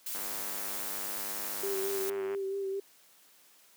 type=noise; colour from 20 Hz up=blue; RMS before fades=-37 dBFS; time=0.06-2.1 s; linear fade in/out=5 ms
type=click train; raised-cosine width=0.5 ms; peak=-28 dBFS; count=223; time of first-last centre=0.15-2.348 s; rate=101 Hz
type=tone with vibrato; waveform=sine; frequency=391.1 Hz; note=G4; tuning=4 cents flat; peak=-31 dBFS; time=1.63-2.8 s; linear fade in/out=5 ms; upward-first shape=sine; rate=4.5 Hz; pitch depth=26 cents each way
effects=white hiss -61 dBFS RMS until 3.76 s + high-pass 200 Hz 12 dB/octave